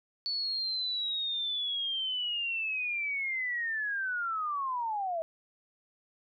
sine linear sweep, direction down, 4469 to 635 Hz, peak -30 dBFS, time 0.26-5.22 s, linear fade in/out 0 ms, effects none

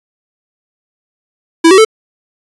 square tone with pitch steps, 329.6 / 380.8 / 440 Hz, E4 / F#4 / A4, 0 / +50 / 0 cents, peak -3 dBFS, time 1.64-1.85 s, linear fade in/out 10 ms, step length 70 ms, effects resampled to 24000 Hz

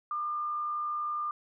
sine tone with frequency modulation, 1202 Hz, D6, 40 cents sharp, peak -30 dBFS, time 0.11-1.31 s, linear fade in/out 2 ms, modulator 70 Hz, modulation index 0.23, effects none

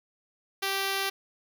5% pulse tone, 390.4 Hz, G4, 7 cents flat, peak -16 dBFS, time 0.62-1.1 s, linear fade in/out 10 ms, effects none

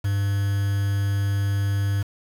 triangle tone with quantisation, 100 Hz, G2, 35 cents sharp, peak -18 dBFS, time 0.04-2.03 s, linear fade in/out 10 ms, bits 6, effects none

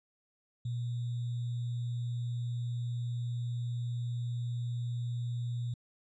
sine tone with sample-and-hold, 120 Hz, B2, 49 cents flat, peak -32 dBFS, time 0.65-5.74 s, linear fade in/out 5 ms, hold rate 3675 Hz, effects resampled to 16000 Hz

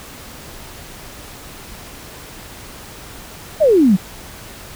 sine exponential sweep, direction down, 668 to 172.9 Hz, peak -8 dBFS, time 3.6-3.97 s, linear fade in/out 20 ms, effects pink hiss -36 dBFS RMS until 4.75 s

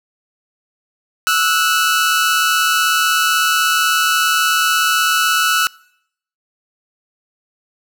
sawtooth tone pair together, 1314 / 1470.3 Hz, E6 / F#6, -6 / -11 cents, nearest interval major second, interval 195 cents, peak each -12 dBFS, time 1.27-5.67 s, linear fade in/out 0 ms, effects noise-tail reverb RT60 0.7 s tail -24 dB re dry

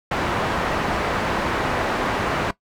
white low-pass noise, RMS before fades -23 dBFS, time 0.11-2.51 s, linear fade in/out 5 ms, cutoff 1300 Hz, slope 12 dB/octave, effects noise-tail reverb RT60 0.1 s tail -18 dB re dry

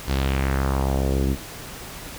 sawtooth tone with low-pass filter sweep, 67.3 Hz, C2, 49 cents sharp, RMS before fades -22 dBFS, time 0.06-1.37 s, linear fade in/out 50 ms, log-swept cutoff 5100 to 280 Hz, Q 2.1, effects pink hiss -37 dBFS RMS until 2.18 s

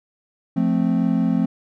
triangle chord, F major, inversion none, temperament equal, 174.61 / 220 / 261.6 Hz, F3 / A3 / C4, 0 / 0 / 0 cents, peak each -19 dBFS, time 0.56-1.46 s, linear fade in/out 10 ms, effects none

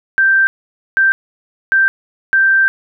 sine tone bursts at uneven times, 1568 Hz, G6, in tune, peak -8 dBFS, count 4, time 0.18-0.47 / 0.97-1.12 / 1.72-1.88 / 2.33-2.68 s, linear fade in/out 0 ms, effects none

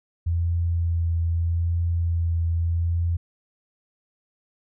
sine tone with vibrato, 84.4 Hz, E2, 41 cents sharp, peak -20 dBFS, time 0.26-3.17 s, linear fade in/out 10 ms, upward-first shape triangle, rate 0.8 Hz, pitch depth 19 cents each way, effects none

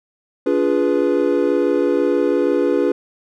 triangle chord, D diminished seventh, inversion none, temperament equal with one note detuned, 287 / 349.2 / 415.3 / 493.9 Hz, D4 / F4 / Ab4 / Cb5, -40 / 0 / 0 / 0 cents, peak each -18 dBFS, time 0.46-2.92 s, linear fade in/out 5 ms, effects none

